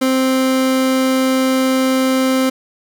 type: tone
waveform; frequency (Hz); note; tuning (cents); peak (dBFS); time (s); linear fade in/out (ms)
30% pulse; 261.6; C4; 0; -10; 0.01-2.5; 10
effects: none